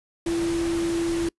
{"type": "tone in noise", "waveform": "sine", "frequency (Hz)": 336.6, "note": "E4", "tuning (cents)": 36, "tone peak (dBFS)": -22, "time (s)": [0.26, 1.29], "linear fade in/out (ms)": 5, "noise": "pink", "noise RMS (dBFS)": -34, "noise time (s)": [0.26, 1.29], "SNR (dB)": 9, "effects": ["noise-tail reverb RT60 0.1 s tail -25 dB re dry", "resampled to 24000 Hz"]}